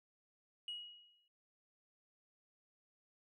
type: tone with exponential decay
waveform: sine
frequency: 2900 Hz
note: F#7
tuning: 35 cents flat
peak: -38 dBFS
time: 0.68-1.28 s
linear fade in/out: 2 ms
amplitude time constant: 130 ms
effects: tanh soft clip ceiling -38 dBFS